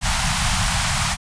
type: band-stop noise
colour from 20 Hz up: pink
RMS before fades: -20 dBFS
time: 0.01-1.17 s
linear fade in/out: 50 ms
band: 200 to 700 Hz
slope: 48 dB/octave
effects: resampled to 22050 Hz